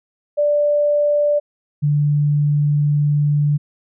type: tone pair in turn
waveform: sine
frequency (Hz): 587.3 / 146.82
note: D5 / D3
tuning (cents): 0 / 0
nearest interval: 2 octaves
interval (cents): 2400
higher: first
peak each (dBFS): -13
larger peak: neither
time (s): 0.37-1.4 / 1.82-3.58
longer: second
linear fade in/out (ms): 20
effects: none